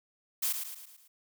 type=noise with echo; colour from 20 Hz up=blue; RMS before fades=-30 dBFS; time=0.42-0.53 s; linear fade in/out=10 ms; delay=110 ms; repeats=5; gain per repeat=-6 dB; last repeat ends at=1.08 s; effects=none